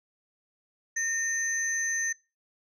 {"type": "tone pair together", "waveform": "sine", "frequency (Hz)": [1833, 6159], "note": ["A#6", "G8"], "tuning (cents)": [-30, -31], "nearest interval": "octave + major sixth", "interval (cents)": 2099, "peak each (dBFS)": [-28, -28], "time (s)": [0.96, 2.13], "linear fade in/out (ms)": 10, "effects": ["noise-tail reverb RT60 0.3 s tail -24 dB re dry", "tanh soft clip ceiling -21 dBFS"]}